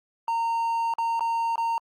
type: tone with dropouts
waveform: triangle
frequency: 920 Hz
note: A#5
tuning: 23 cents flat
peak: -21 dBFS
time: 0.28-1.78 s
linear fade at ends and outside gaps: 1 ms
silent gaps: 0.938-0.984 / 1.195-1.207 / 1.557-1.579 s
effects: Opus 48 kbps